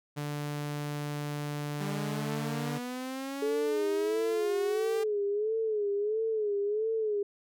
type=tone; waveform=sawtooth; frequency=146.83 Hz; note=D3; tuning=in tune; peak=-29 dBFS; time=0.16-2.79 s; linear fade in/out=20 ms
type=exponential sweep; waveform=sawtooth; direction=up; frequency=196 to 400.2 Hz; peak=-31 dBFS; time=1.8-5.04 s; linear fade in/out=10 ms
type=tone with vibrato; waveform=sine; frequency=424.6 Hz; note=G#4; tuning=38 cents sharp; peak=-27 dBFS; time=3.42-7.23 s; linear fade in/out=5 ms; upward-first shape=sine; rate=1.5 Hz; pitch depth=94 cents each way
effects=none